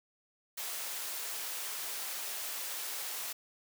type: high-pass noise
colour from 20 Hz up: white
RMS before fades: -39 dBFS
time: 0.57-3.33 s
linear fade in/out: 10 ms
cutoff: 500 Hz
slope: 12 dB/octave
effects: none